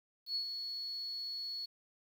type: tone with ADSR envelope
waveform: sine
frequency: 4378 Hz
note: C#8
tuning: 22 cents flat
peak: -32 dBFS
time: 0.26-1.66 s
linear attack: 93 ms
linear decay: 94 ms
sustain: -6 dB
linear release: 12 ms
effects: 10-bit